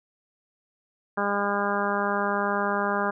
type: harmonic tone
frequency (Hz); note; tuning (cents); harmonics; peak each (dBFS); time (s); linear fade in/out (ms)
202.3; G#3; -45; 1 / 2 / 3 / 4 / 5 / 6 / 7 / 8; -31 / -31 / -31 / -31 / -31 / -31 / -32 / -33; 1.17-3.11; 10
effects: none